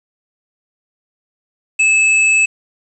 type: tone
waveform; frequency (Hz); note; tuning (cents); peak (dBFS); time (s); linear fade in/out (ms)
square; 2608; E7; -19; -10; 1.79-2.46; 10
effects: resampled to 24000 Hz + 7-bit